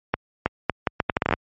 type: accelerating click train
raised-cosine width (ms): 0.5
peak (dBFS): -4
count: 13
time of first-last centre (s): 0.14-1.338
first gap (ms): 320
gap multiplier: 0.74
effects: high-pass 60 Hz 12 dB/octave + MP3 32 kbps